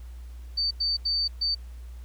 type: tone bursts at uneven times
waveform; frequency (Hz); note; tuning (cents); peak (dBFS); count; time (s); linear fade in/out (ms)
sine; 4580; D8; -44; -23; 4; 0.57-0.71 / 0.8-0.97 / 1.05-1.28 / 1.41-1.55; 10
effects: added 60 Hz sine -38 dBFS peak until 2.04 s + pink hiss -59 dBFS RMS until 2.04 s